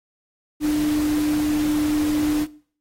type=tone in noise; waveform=sine; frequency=300.3 Hz; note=D4; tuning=39 cents sharp; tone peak=-17 dBFS; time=0.6-2.47 s; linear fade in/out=50 ms; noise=pink; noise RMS=-33 dBFS; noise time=0.6-2.47 s; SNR=+13 dB; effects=noise-tail reverb RT60 0.5 s tail -20 dB re dry + AAC 48 kbps